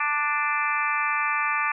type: harmonic tone with a mistuned harmonic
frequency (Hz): 294.8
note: D4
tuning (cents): +7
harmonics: 3 / 4 / 5 / 6 / 7 / 8 / 9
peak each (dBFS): -31 / -26 / -33 / -29 / -33 / -29 / -35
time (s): 0-1.72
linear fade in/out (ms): 5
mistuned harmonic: 9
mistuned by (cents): -27
effects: none